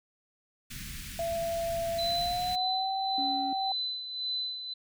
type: band-stop noise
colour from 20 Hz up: pink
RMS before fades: -41 dBFS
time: 0.7-2.56 s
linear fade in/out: 10 ms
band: 230 to 1700 Hz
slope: 24 dB/octave
type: tone with pitch glide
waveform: sine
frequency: 672 to 771.9 Hz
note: E5 to G5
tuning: +33 to -27 cents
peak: -29 dBFS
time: 1.19-3.72 s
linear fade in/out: 2 ms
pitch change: +240 cents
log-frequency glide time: 1.96-2.9 s
type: tone with tremolo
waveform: sine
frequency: 4017 Hz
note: B7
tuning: 29 cents sharp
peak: -29 dBFS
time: 1.98-4.74 s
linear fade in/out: 10 ms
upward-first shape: sine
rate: 1.8 Hz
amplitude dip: 60%
type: tone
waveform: triangle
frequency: 277.2 Hz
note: C#4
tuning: in tune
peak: -33 dBFS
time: 3.18-3.53 s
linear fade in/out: 2 ms
effects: none